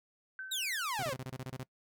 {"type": "tone with exponential decay", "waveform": "sine", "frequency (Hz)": 1536, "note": "G6", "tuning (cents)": -36, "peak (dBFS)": -38, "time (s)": [0.39, 1.08], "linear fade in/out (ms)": 1, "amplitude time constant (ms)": 150}
{"type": "exponential sweep", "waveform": "sawtooth", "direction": "down", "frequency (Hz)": [3951, 493.9], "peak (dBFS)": -30, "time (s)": [0.51, 1.14], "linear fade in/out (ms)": 10}
{"type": "tone bursts", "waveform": "sawtooth", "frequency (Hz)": 130, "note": "C3", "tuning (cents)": -11, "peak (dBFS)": -35, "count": 10, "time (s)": [0.99, 1.633], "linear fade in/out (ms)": 0, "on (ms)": 40, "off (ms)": 27}
{"effects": ["noise-tail reverb RT60 0.1 s tail -22 dB re dry"]}